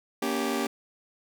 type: chord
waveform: sawtooth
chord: G diminished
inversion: first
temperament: just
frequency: 235.2 / 282.2 / 392 Hz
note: Bb3 / Db4 / G4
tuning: +16 / +31 / 0 cents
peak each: -27 dBFS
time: 0.22-0.67 s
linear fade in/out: 5 ms
effects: none